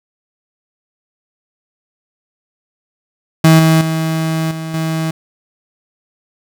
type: tone with level steps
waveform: 35% pulse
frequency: 160.7 Hz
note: E3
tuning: 44 cents flat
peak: -3 / -6 / -13 / -20 / -14 dBFS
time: 3.44-5.11 s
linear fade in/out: 5 ms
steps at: 3.59 / 3.81 / 4.51 / 4.74 s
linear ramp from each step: 2 ms
effects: none